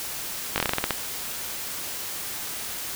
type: slowing click train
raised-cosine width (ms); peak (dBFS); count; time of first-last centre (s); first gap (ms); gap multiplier
0.3; -6; 10; 0.56-0.907; 19; 1.17
effects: white hiss -33 dBFS RMS until 2.95 s